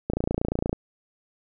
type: click train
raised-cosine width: 2 ms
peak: -11 dBFS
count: 19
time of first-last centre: 0.1-0.729 s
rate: 28.6 Hz
effects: none